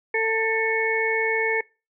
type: harmonic tone with a mistuned harmonic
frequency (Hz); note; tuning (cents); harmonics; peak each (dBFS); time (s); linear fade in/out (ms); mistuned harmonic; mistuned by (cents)
446.4; A4; +25; 1 / 2 / 4 / 5; -24 / -30 / -26 / -24; 0.14-1.61; 5; 5; -22
effects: noise-tail reverb RT60 0.3 s tail -24 dB re dry